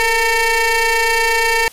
20% pulse ring-modulated tone, 448.6 Hz, A4, 34 cents sharp, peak -5 dBFS, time 0-1.68 s, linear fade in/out 0 ms, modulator 1360 Hz, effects white hiss -41 dBFS RMS until 1.72 s + resampled to 32000 Hz

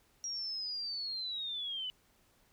sine linear sweep, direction down, 5680 to 2960 Hz, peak -36 dBFS, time 0.24-1.9 s, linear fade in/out 0 ms, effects pink hiss -69 dBFS RMS until 2.52 s

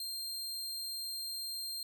sawtooth tone, 4186 Hz, C8, in tune, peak -35 dBFS, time 0-1.83 s, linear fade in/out 2 ms, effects none

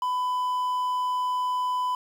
triangle tone with quantisation, 1000 Hz, B5, 21 cents sharp, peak -22 dBFS, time 0.02-1.95 s, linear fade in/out 2 ms, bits 8, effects none

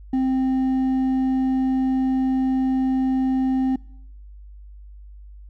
sine tone with hard clipping, 261.6 Hz, C4, in tune, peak -19 dBFS, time 0.13-3.76 s, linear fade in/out 5 ms, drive 4 dB, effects noise-tail reverb RT60 0.8 s tail -25 dB re dry + added 50 Hz sine -39 dBFS peak until 5.49 s

